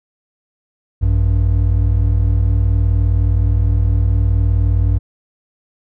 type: tone pair together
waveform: triangle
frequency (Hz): 56.93 / 96.3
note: A#1 / G2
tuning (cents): -40 / -30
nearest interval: major sixth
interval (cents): 910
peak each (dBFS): -12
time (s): 1.01-4.99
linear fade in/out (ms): 20
effects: none